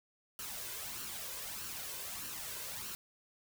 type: noise with flanger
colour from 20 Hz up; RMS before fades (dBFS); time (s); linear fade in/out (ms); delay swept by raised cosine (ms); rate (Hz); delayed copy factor
white; -43; 0.39-2.95; 0; 0.69 to 1.99; 1.6; +0.55
effects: none